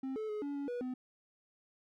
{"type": "tone with pitch steps", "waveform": "triangle", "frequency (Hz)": [265.2, 434.1, 422.9, 285.2, 282.3, 486.5, 253.7], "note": ["C4", "A4", "G#4", "C#4", "C#4", "B4", "B3"], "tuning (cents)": [23, -23, 31, 49, 32, -26, 47], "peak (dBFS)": -34, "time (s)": [0.03, 0.94], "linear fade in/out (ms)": 5, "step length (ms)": 130, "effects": []}